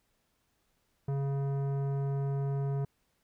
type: tone with tanh clipping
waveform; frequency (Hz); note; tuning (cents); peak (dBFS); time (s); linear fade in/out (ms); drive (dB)
sine; 138.59; C#3; 0; -31; 1.08-2.85; 5; 14
effects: pink hiss -75 dBFS RMS until 3.23 s